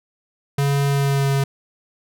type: tone with pitch glide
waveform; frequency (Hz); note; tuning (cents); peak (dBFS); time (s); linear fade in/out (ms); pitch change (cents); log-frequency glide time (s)
square; 140.5 to 138.01; C#3 to C#3; +24 to -7; -17; 0.58-1.44; 5; -31; 0.87-1.3
effects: none

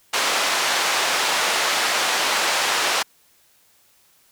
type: band-pass noise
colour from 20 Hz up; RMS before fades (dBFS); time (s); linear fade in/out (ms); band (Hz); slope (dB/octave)
pink; -21; 0.13-3.03; 10; 740 to 6800; 12
effects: white hiss -58 dBFS RMS until 4.31 s

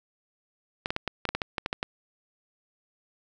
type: clicks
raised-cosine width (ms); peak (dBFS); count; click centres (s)
0.3; -12; 12; 0.859 / 0.905 / 0.964 / 1.077 / 1.253 / 1.29 / 1.35 / 1.418 / 1.582 / 1.661 / 1.729 / 1.829
effects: none

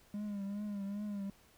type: tone with vibrato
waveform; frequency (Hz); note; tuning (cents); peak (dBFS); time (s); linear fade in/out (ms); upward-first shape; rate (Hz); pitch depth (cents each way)
triangle; 203.2; G#3; -38; -35; 0.14-1.3; 2; triangle; 2.5; 67
effects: pink hiss -65 dBFS RMS until 1.57 s

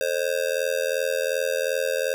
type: tone with amplitude modulation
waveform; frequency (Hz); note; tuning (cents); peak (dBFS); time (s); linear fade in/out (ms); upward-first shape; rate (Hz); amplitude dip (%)
square; 528; C5; +16; -19; 0.01-2.14; 0; sine; 82.7; 100
effects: none

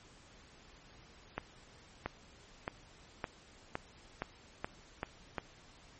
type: accelerating click train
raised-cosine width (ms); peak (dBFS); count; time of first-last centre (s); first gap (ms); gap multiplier
0.5; -20; 9; 1.38-5.383; 680; 0.91
effects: pink hiss -59 dBFS RMS until 5.99 s + MP3 32 kbps

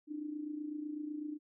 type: tone with amplitude modulation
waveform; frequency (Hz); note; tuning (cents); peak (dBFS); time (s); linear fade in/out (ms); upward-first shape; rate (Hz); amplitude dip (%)
sine; 300; D4; +37; -35; 0.07-1.39; 50; sine; 28; 65
effects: none

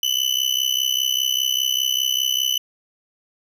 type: tone with amplitude modulation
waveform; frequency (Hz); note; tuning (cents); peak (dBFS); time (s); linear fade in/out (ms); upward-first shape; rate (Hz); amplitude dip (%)
35% pulse; 3000; F#7; +23; -13; 0.03-2.58; 2; sine; 65; 90
effects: none

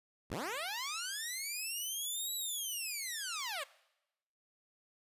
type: linear two-way sweep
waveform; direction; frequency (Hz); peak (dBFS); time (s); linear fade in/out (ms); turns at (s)
10% pulse; up then down; 42.2 to 3951 to 519; -29; 0.3-3.64; 10; 2.35
effects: noise-tail reverb RT60 0.9 s tail -20 dB re dry + resampled to 32000 Hz

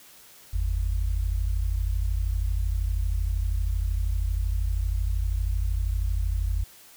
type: tone pair together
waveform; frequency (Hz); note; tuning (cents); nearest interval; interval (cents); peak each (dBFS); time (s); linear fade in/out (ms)
sine; 49.02 / 81.8; G1 / E2; +1 / -13; major sixth; 886; -24 / -28; 0.53-6.64; 10
effects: white hiss -51 dBFS RMS until 6.96 s

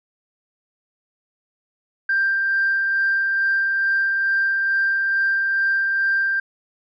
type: tone with tremolo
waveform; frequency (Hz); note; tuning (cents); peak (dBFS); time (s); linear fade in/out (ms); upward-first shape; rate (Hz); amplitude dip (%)
sine; 1581; G6; +14; -15; 2.09-6.4; 5; sine; 2.3; 25
effects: tanh soft clip ceiling -12 dBFS

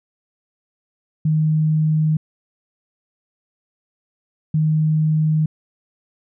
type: tone pair in turn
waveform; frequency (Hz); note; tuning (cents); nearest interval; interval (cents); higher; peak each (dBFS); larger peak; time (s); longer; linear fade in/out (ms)
sine; 155.56 / 155.56; D#3 / D#3; 0 / 0; unison; 0; neither; -14; neither; 1.25-2.17 / 4.54-5.46; neither; 5
effects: none

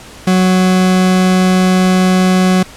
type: tone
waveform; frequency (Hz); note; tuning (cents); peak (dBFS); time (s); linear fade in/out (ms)
40% pulse; 185; F#3; 0; -7; 0.27-2.63; 5
effects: pink hiss -35 dBFS RMS until 2.76 s + low-pass 10000 Hz 12 dB/octave

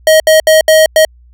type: tone bursts at uneven times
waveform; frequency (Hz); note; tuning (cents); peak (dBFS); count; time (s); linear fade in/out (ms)
square; 630; D#5; +21; -4; 5; 0.07-0.2 / 0.27-0.4 / 0.47-0.61 / 0.68-0.86 / 0.96-1.05; 2
effects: added 60 Hz sine -39 dBFS peak until 1.33 s

